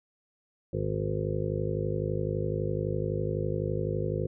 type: harmonic tone with a mistuned harmonic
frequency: 51.9 Hz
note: G#1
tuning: in tune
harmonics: 1 / 2 / 3 / 4 / 5 / 7 / 8 / 9 / 10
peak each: -41 / -33 / -33 / -44 / -42 / -35 / -38 / -36 / -37 dBFS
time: 0.73-4.27 s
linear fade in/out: 5 ms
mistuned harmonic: 1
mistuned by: +46 cents
effects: none